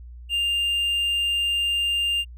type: tone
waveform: triangle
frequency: 2800 Hz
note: F7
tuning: 4 cents sharp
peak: -19 dBFS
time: 0.29-2.25 s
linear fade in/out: 50 ms
effects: added 60 Hz sine -38 dBFS peak until 2.37 s